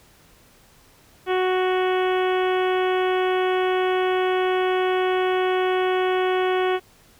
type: harmonic tone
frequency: 370 Hz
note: F#4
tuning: in tune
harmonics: 1 / 2 / 3 / 4 / 5 / 6 / 7 / 8 / 9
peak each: -20 / -26 / -30 / -32 / -34 / -36 / -37 / -38 / -39 dBFS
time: 1.26-6.8 s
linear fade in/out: 50 ms
effects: pink hiss -54 dBFS RMS until 7.19 s